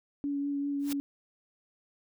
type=tone with vibrato; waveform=sine; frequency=283.4 Hz; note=C#4; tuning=38 cents sharp; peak=-29 dBFS; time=0.24-1 s; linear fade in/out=0 ms; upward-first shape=triangle; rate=5.1 Hz; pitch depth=16 cents each way
type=noise with exponential growth; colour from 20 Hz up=white; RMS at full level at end=-34 dBFS; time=0.79-0.93 s; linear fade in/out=5 ms; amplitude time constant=30 ms
effects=none